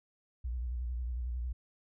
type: tone with vibrato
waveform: sine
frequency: 60.8 Hz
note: B1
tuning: 26 cents flat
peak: -33 dBFS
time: 0.44-1.53 s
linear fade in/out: 10 ms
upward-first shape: square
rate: 11 Hz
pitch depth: 69 cents each way
effects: none